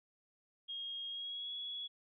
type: tone with pitch glide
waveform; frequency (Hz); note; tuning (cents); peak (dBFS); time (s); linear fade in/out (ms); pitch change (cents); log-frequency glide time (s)
sine; 3256 to 3367; G#7 to G#7; -35 to +23; -40; 0.68-1.88; 20; +58; 1.09-1.53
effects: none